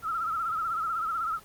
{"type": "tone with vibrato", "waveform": "sine", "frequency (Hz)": 1316, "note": "E6", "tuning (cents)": -3, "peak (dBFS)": -27, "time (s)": [0.02, 1.4], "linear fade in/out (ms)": 50, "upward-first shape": "sine", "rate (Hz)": 16, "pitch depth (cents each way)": 82, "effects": ["pink hiss -52 dBFS RMS until 1.44 s", "Opus 24 kbps"]}